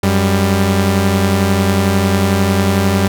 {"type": "tone pair together", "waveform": "sawtooth", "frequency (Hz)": [93.3, 197.7], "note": ["F#2", "G3"], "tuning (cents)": [15, 15], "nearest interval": "octave + minor second", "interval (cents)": 1300, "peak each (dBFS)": -10, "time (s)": [0.03, 3.08], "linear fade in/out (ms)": 5, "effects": []}